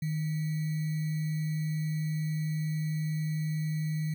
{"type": "tone with sample-and-hold", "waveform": "sine", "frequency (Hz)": 155.56, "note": "D#3", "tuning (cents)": 0, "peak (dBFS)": -28, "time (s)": [0.02, 4.14], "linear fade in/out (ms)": 5, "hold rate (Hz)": 2100, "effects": []}